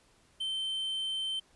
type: tone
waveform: triangle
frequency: 3100 Hz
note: G7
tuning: 20 cents flat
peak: -30 dBFS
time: 0.4-1.4 s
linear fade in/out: 10 ms
effects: pink hiss -65 dBFS RMS until 1.55 s + resampled to 24000 Hz